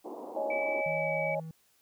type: band-pass noise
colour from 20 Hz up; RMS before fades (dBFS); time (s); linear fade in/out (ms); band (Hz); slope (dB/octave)
pink; -42; 0.04-0.82; 20; 250 to 930; 48
type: chord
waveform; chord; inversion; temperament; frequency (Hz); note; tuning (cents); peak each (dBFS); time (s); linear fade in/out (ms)
sine; C# suspended second; none; just; 554.4 / 623.7 / 831.5; C#5 / D#5 / G#5; 0 / +4 / +2; -33 / -33 / -37; 0.36-1.4; 5
type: tone with pitch glide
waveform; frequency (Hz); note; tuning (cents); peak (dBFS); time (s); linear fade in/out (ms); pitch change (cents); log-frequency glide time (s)
sine; 2300 to 2283; D7 to D7; -37 to -50; -33; 0.5-1.35; 5; -13; 0.93-1.09
type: tone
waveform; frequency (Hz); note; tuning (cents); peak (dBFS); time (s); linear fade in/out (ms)
triangle; 160.8; E3; -43; -37; 0.86-1.51; 2
effects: white hiss -68 dBFS RMS until 1.81 s